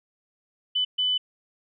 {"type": "tone bursts at uneven times", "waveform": "sine", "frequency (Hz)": 3000, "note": "F#7", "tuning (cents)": 23, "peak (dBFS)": -21, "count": 2, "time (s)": [[0.75, 0.85], [0.98, 1.18]], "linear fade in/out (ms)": 10, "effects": []}